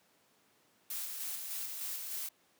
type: noise with tremolo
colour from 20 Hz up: blue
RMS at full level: -39 dBFS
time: 0.9-2.29 s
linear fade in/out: 5 ms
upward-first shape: square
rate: 3.3 Hz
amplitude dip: 30%
effects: pink hiss -69 dBFS RMS until 2.59 s + high-pass 200 Hz 12 dB/octave